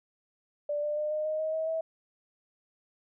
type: tone with pitch steps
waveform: sine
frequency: 587.3 / 595.5 / 603.8 / 612.2 / 620.8 / 629.5 / 638.2 / 647.1 Hz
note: D5 / D5 / D5 / D#5 / D#5 / D#5 / D#5 / E5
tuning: 0 / +24 / +48 / -28 / -4 / +20 / +44 / -32 cents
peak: -28 dBFS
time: 0.69-1.81 s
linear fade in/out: 5 ms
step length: 140 ms
effects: none